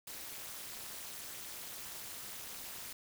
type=noise with amplitude modulation; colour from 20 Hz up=white; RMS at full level=-42 dBFS; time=0.07-2.93 s; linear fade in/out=5 ms; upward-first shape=sine; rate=232 Hz; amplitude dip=95%; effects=none